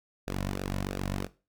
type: tone with flanger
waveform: sawtooth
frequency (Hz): 47.68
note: G1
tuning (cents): -47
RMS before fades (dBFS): -33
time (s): 0.27-1.27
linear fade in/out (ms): 10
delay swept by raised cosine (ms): 0.94 to 2.54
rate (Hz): 3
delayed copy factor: -0.75
effects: noise-tail reverb RT60 0.3 s tail -17 dB re dry